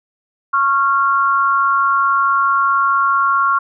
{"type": "tone pair together", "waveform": "sine", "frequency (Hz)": [1100, 1384.6], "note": ["C#6", "F6"], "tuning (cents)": [-14, -15], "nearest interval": "major third", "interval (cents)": 399, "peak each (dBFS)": [-14, -15], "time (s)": [0.53, 3.59], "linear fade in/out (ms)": 10, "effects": []}